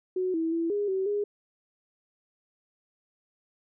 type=tone with pitch steps; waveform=sine; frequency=369.2 / 325.7 / 332.5 / 410.1 / 381.3 / 411.4 Hz; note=F#4 / E4 / E4 / G#4 / G4 / G#4; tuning=-4 / -21 / +15 / -22 / -48 / -16 cents; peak=-25 dBFS; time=0.16-1.24 s; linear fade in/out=5 ms; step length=180 ms; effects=none